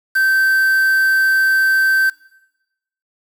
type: tone with quantisation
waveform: triangle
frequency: 1553 Hz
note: G6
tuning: 17 cents flat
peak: -10 dBFS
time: 0.15-2.1 s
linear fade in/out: 10 ms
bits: 5
effects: noise-tail reverb RT60 1.0 s tail -22 dB re dry